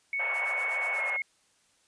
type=tone with pitch glide; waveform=sine; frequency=2217 to 2166 Hz; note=C#7 to C#7; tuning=0 to -41 cents; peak=-28 dBFS; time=0.13-1.22 s; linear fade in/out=2 ms; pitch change=-41 cents; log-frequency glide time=0.94-1.01 s
type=band-pass noise; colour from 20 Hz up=pink; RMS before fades=-37 dBFS; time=0.19-1.17 s; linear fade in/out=10 ms; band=540 to 2500 Hz; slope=48 dB/octave
type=noise with tremolo; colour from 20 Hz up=violet; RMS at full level=-44 dBFS; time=0.34-1.1 s; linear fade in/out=0 ms; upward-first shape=sine; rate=8.3 Hz; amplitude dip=95%
effects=white hiss -67 dBFS RMS until 1.87 s + resampled to 22050 Hz